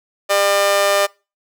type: tone with amplitude modulation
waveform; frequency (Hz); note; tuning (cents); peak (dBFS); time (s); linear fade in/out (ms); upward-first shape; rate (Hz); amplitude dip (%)
sawtooth; 600; D5; +37; -6; 0.29-1.07; 20; sine; 197; 75
effects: noise-tail reverb RT60 0.3 s tail -24 dB re dry